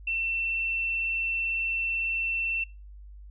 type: tone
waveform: sine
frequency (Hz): 2691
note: E7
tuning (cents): +35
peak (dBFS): -26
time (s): 0.07-2.64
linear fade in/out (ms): 5
effects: noise-tail reverb RT60 0.3 s tail -24 dB re dry + added 50 Hz sine -43 dBFS peak until 3.3 s